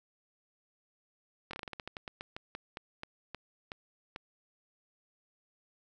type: slowing click train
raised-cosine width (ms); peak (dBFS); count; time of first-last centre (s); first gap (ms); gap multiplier
0.3; -24; 19; 1.51-4.161; 23; 1.19
effects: none